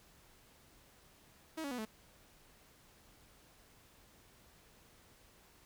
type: tone with pitch steps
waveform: sawtooth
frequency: 319.2 / 281.1 / 247.6 / 218 Hz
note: D#4 / C#4 / B3 / A3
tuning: +44 / +24 / +5 / -16 cents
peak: -35 dBFS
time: 1.57-1.854 s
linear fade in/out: 10 ms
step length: 71 ms
effects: pink hiss -64 dBFS RMS until 5.65 s